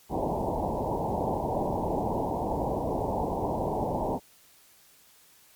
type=low-pass noise; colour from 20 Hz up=white; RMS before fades=-29 dBFS; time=0.09-4.2 s; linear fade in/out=50 ms; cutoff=950 Hz; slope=96 dB/octave; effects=white hiss -58 dBFS RMS until 5.55 s + MP3 96 kbps